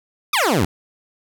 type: exponential sweep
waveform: 15% pulse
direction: down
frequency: 1295 to 75.7 Hz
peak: -9 dBFS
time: 0.33-0.65 s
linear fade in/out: 5 ms
effects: none